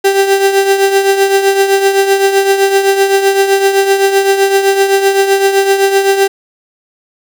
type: tone with tremolo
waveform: 35% pulse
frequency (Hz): 392.1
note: G4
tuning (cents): 0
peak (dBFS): -3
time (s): 0.04-6.28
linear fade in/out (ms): 10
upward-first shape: triangle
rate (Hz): 7.8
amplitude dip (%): 65
effects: none